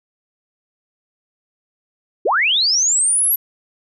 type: linear sweep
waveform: sine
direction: up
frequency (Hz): 300 to 11840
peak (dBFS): -13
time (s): 2.25-3.36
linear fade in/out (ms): 10
effects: none